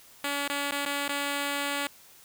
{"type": "tone with dropouts", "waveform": "5% pulse", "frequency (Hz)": 284.3, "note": "C#4", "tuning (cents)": 44, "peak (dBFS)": -17, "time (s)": [0.24, 1.87], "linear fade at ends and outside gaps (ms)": 2, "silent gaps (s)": [[0.478, 0.498], [0.71, 0.721], [0.853, 0.861], [1.081, 1.091]], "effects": ["white hiss -54 dBFS RMS until 2.24 s"]}